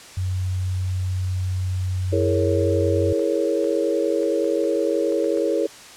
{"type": "tone", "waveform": "sine", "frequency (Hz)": 92.5, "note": "F#2", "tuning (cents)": 0, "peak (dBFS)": -21, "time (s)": [0.17, 3.13], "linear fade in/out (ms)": 5}
{"type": "chord", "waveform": "sine", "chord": "A# half-diminished seventh", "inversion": "second", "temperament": "equal", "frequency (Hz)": [329.6, 415.3, 466.2, 554.4], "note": ["E4", "G#4", "A#4", "C#5"], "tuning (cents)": [0, 0, 0, 0], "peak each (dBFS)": -24, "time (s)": [2.12, 5.67], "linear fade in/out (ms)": 10}
{"type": "clicks", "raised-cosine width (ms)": 0.5, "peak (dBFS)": -27, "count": 8, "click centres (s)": [3.194, 3.643, 4.232, 4.444, 4.64, 5.122, 5.243, 5.373]}
{"effects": ["white hiss -42 dBFS RMS until 5.96 s", "low-pass 8000 Hz 12 dB/octave"]}